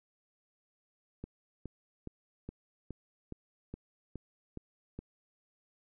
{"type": "click train", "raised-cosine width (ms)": 3, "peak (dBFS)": -28, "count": 10, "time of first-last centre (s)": [1.24, 4.99], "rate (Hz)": 2.4, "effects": []}